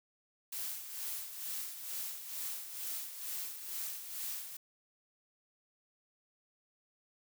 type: noise with tremolo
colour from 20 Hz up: blue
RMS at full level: -39 dBFS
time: 0.52-4.57 s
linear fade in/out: 5 ms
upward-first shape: sine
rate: 2.2 Hz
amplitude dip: 60%
effects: none